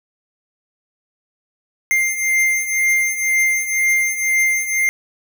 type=beating tone pair; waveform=square; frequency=2099 / 2101 Hz; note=C7 / C7; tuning=+5 / +7 cents; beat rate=2 Hz; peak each=-22 / -17 dBFS; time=1.91-4.89 s; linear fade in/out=0 ms; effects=none